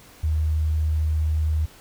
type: tone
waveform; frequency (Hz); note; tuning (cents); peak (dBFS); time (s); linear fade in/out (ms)
sine; 77.78; D#2; 0; -19; 0.23-1.66; 10
effects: pink hiss -49 dBFS RMS until 1.8 s